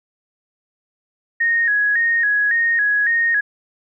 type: tone with vibrato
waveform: sine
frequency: 1760 Hz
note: A6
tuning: in tune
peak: -14 dBFS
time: 1.4-3.41 s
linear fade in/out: 10 ms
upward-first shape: square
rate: 1.8 Hz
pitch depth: 90 cents each way
effects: none